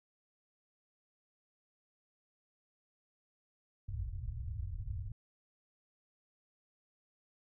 white low-pass noise, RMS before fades -40 dBFS, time 3.88-5.12 s, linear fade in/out 5 ms, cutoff 110 Hz, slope 48 dB/octave, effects none

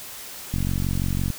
click train, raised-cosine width 5 ms, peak -13 dBFS, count 36, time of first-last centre 0.54-1.303 s, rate 45.9 Hz, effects white hiss -38 dBFS RMS until 1.38 s

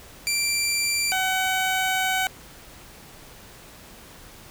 15% pulse tone pair in turn, 2355 / 753.9 Hz, D7 / F#5, +4 / +32 cents, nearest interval octave + minor sixth, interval 1972 cents, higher first, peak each -15 dBFS, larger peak neither, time 0.27-1.12 / 1.12-2.27 s, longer second, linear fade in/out 0 ms, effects pink hiss -46 dBFS RMS until 4.5 s

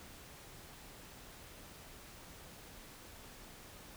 silence, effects pink hiss -54 dBFS RMS until 3.96 s

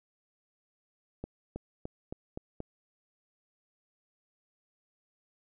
accelerating click train, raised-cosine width 2 ms, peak -24 dBFS, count 6, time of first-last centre 1.24-2.604 s, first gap 320 ms, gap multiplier 0.92, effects none

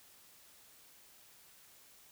silence, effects white hiss -61 dBFS RMS until 2.11 s

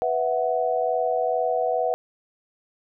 sine chord, B suspended fourth, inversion none, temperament just, 493.9 / 658.5 / 740.8 Hz, B4 / E5 / F#5, 0 / -2 / +2 cents, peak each -25 dBFS, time 0.02-1.94 s, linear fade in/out 0 ms, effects none

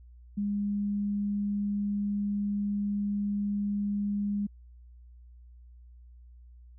sine tone, 203.7 Hz, G#3, 33 cents flat, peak -27 dBFS, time 0.37-4.47 s, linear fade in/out 10 ms, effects added 60 Hz sine -49 dBFS peak until 6.78 s

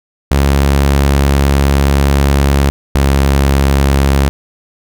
sawtooth tone pair in turn, 69.6 / 68.88 Hz, C#2 / C#2, +8 / -10 cents, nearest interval unison, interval 18 cents, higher first, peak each -4 dBFS, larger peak neither, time 0.31-2.7 / 2.95-4.29 s, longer first, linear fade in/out 0 ms, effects none

